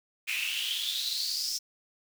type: noise with high-pass filter sweep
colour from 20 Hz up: pink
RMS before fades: -32 dBFS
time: 0.27-1.59 s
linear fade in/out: 20 ms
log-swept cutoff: 2400 to 5500 Hz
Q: 9.4
effects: none